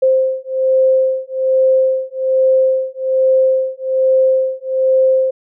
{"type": "beating tone pair", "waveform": "sine", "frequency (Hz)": [523.3, 524.5], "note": ["C5", "C5"], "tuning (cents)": [0, 4], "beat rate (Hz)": 1.2, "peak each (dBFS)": -14, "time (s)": [0.02, 5.31], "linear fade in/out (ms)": 10, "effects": []}